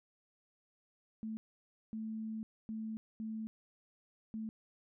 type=tone bursts at uneven times; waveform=sine; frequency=220 Hz; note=A3; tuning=in tune; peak=-38 dBFS; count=5; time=1.23-1.37 / 1.93-2.43 / 2.69-2.97 / 3.2-3.47 / 4.34-4.49 s; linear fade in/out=0 ms; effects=none